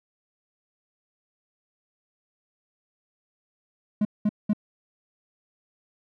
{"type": "tone bursts", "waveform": "triangle", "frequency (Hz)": 210, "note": "G#3", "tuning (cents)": 19, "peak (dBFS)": -17, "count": 3, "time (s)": [4.01, 4.533], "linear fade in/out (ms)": 5, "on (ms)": 41, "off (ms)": 200, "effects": []}